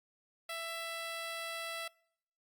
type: tone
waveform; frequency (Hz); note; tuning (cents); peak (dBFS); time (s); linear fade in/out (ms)
10% pulse; 664; E5; +12; -30; 0.49-1.88; 5
effects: noise-tail reverb RT60 0.7 s tail -25 dB re dry + Opus 48 kbps